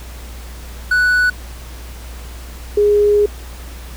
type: tone pair in turn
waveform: triangle / sine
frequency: 1481 / 413.6 Hz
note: F#6 / G#4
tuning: +1 / -7 cents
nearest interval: octave + minor seventh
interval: 2208 cents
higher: first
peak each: -9 dBFS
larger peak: neither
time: 0.91-1.3 / 2.77-3.26 s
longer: second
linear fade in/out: 5 ms
effects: added 60 Hz sine -30 dBFS peak until 3.96 s + pink hiss -38 dBFS RMS until 3.96 s